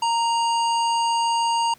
harmonic tone with a mistuned harmonic, 941 Hz, A#5, 16 cents sharp, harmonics 1 / 3 / 5 / 7 / 9, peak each -19 / -29 / -33 / -36 / -38 dBFS, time 0.02-1.74 s, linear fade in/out 5 ms, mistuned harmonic 1, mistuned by -27 cents, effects pink hiss -53 dBFS RMS until 1.78 s + high-pass 80 Hz 12 dB/octave

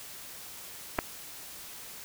clicks, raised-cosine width 0.5 ms, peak -17 / -10 dBFS, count 2, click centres 0.986 / 0.989 s, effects white hiss -45 dBFS RMS until 2.04 s

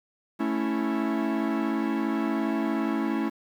45% pulse chord, A major, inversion none, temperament equal, 220 / 277.2 / 329.6 Hz, A3 / C#4 / E4, 0 / 0 / 0 cents, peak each -29 dBFS, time 0.39-3.3 s, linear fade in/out 20 ms, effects low-pass 2000 Hz 12 dB/octave + 9-bit

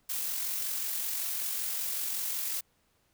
blue noise with amplitude modulation, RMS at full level -32 dBFS, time 0.09-2.61 s, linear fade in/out 10 ms, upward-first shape sine, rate 45.3 Hz, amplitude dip 30%, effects pink hiss -71 dBFS RMS until 3.13 s

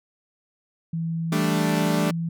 sine tone with pitch glide, 164.7 to 166.52 Hz, E3 to E3, -1 to +18 cents, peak -24 dBFS, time 0.93-2.29 s, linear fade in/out 5 ms, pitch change +19 cents, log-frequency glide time 1.63-2.02 s
sawtooth chord, G suspended second, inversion none, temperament equal, 196 / 220 / 293.7 Hz, G3 / A3 / D4, 0 / 0 / 0 cents, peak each -22 dBFS, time 1.32-2.11 s, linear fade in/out 5 ms
effects none

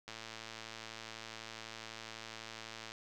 click train, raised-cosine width 0.2 ms, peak -28 dBFS, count 319, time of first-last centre 0.08-2.919 s, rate 112 Hz, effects none

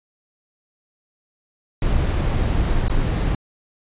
brown noise with dropouts, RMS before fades -19 dBFS, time 1.82-3.35 s, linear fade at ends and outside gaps 2 ms, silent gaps 2.883-2.897 s, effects resampled to 8000 Hz

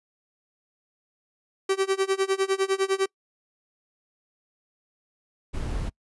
45% pulse tone with tremolo, 386.2 Hz, G4, 26 cents flat, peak -19 dBFS, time 1.69-3.06 s, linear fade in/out 5 ms, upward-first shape sine, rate 9.9 Hz, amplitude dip 95%
brown noise, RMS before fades -29 dBFS, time 5.53-5.9 s, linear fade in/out 20 ms
effects noise-tail reverb RT60 0.1 s tail -26 dB re dry + resampled to 24000 Hz

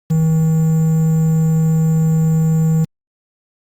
triangle tone with quantisation, 159.9 Hz, D#3, 48 cents sharp, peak -9 dBFS, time 0.1-2.85 s, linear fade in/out 10 ms, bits 6, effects Opus 48 kbps

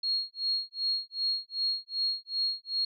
sine tone with tremolo, 4285 Hz, C8, 40 cents sharp, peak -25 dBFS, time 0.03-2.85 s, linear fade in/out 5 ms, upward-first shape sine, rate 2.6 Hz, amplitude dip 100%, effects none

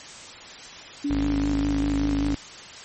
sine tone with vibrato, 283.5 Hz, C#4, 39 cents sharp, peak -22 dBFS, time 1.04-2.35 s, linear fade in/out 10 ms, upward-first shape square, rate 5.1 Hz, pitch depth 20 cents each way
sawtooth tone, 51.91 Hz, G#1, in tune, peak -22 dBFS, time 1.1-2.35 s, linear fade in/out 5 ms
effects white hiss -41 dBFS RMS until 2.84 s + MP3 32 kbps

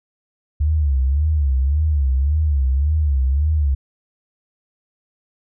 sine tone with vibrato, 71.3 Hz, C#2, 49 cents sharp, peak -14 dBFS, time 0.6-3.75 s, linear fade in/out 10 ms, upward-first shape sine, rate 1.8 Hz, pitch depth 160 cents each way, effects none

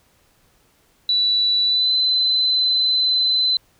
sine tone with pitch glide, 3951 to 4039 Hz, B7 to B7, 0 to +38 cents, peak -15 dBFS, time 1.09-3.57 s, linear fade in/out 2 ms, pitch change +38 cents, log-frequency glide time 1.65-1.92 s, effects pink hiss -59 dBFS RMS until 3.79 s

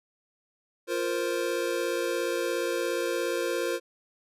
square chord, F suspended fourth, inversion none, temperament equal, 349.2 / 466.2 / 523.3 Hz, F4 / Bb4 / C5, 0 / 0 / 0 cents, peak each -32 dBFS, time 0.87-3.8 s, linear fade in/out 50 ms, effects resampled to 32000 Hz

